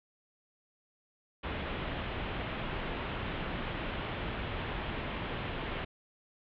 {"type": "low-pass noise", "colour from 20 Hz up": "pink", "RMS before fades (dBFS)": -37, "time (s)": [1.43, 5.85], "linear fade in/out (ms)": 10, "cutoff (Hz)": 3400, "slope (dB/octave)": 48, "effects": []}